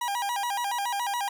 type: tone with vibrato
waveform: 40% pulse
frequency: 880 Hz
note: A5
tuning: in tune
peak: -26 dBFS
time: 0.01-1.29 s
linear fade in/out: 5 ms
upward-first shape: square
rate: 7.1 Hz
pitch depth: 160 cents each way
effects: none